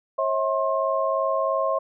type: tone cluster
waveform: sine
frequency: 542 / 645 / 1066 Hz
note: C#5 / E5 / C6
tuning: -39 / -38 / +32 cents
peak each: -25 dBFS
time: 0.18-1.79 s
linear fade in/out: 10 ms
effects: none